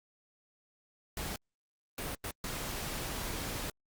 pink noise bursts at uneven times, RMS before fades -38 dBFS, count 4, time 1.17-1.36 / 1.98-2.15 / 2.24-2.31 / 2.44-3.7 s, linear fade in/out 2 ms, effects Opus 48 kbps

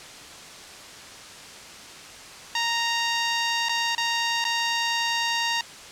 10% pulse tone with dropouts, 930 Hz, A#5, 4 cents flat, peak -14 dBFS, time 2.55-5.61 s, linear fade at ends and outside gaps 2 ms, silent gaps 3.686-3.693 / 3.95-3.979 / 4.442-4.45 s, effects white hiss -42 dBFS RMS until 5.91 s + low-pass 7000 Hz 12 dB/octave

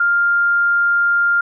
sine tone, 1400 Hz, F6, 4 cents sharp, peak -12 dBFS, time 0-1.41 s, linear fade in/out 5 ms, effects none

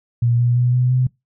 sine tone with pitch steps, 118.9 / 120.98 / 123.09 / 125.24 / 127.43 Hz, A#2 / B2 / B2 / B2 / C3, +35 / -35 / -5 / +25 / -45 cents, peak -13 dBFS, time 0.22-1.07 s, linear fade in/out 5 ms, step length 170 ms, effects noise-tail reverb RT60 0.2 s tail -24 dB re dry

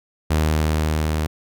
sawtooth tone with level ramp, 77.6 Hz, D#2, 4 cents flat, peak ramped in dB -12 to -16 dBFS, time 0.3-1.27 s, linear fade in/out 10 ms, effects none

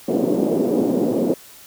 pink band-pass noise, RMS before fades -19 dBFS, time 0.08-1.34 s, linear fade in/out 5 ms, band 220 to 510 Hz, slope 24 dB/octave, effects white hiss -44 dBFS RMS until 1.66 s

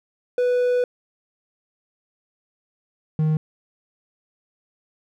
triangle tone pair in turn, 493.9 / 155.57 Hz, B4 / D#3, 0 / 0 cents, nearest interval octave + minor sixth, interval 2000 cents, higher first, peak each -15 dBFS, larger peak neither, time 0.38-0.84 / 3.19-3.37 s, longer first, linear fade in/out 2 ms, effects none

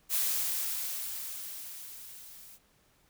blue noise with level ramp, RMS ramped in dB -28 to -52 dBFS, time 0.09-2.59 s, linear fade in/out 50 ms, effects pink hiss -67 dBFS RMS until 3.09 s

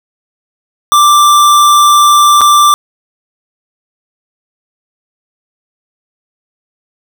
square tone with dropouts, 1178 Hz, D6, 5 cents sharp, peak -4 dBFS, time 0.92-2.74 s, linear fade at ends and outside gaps 0 ms, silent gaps 2.409-2.415 s, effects none

